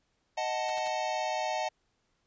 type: chord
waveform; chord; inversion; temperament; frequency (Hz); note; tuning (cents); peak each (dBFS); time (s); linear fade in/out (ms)
square; D# diminished; none; equal; 622.3 / 740 / 880; D#5 / F#5 / A5; 0 / 0 / 0; -35; 0.37-1.69; 10
type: noise bursts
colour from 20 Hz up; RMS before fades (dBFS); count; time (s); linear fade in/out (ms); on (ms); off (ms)
white; -44; 3; 0.68-0.878; 2; 22; 66
effects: pink hiss -75 dBFS RMS until 2.26 s + resampled to 16000 Hz